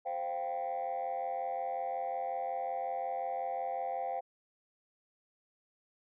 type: chord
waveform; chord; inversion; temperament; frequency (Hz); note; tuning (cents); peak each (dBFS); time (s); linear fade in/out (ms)
sine; C suspended fourth; none; equal; 523.3 / 698.5 / 784; C5 / F5 / G5; 0 / 0 / 0; -38 / -36 / -35; 0.05-4.21; 20
effects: tanh soft clip ceiling -29 dBFS